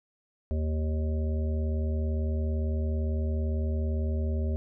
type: harmonic tone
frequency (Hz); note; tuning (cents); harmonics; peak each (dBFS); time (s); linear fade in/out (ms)
77.78; D#2; 0; 1 / 3 / 5 / 7 / 8; -26 / -36 / -40 / -43 / -44; 0.51-4.56; 0
effects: none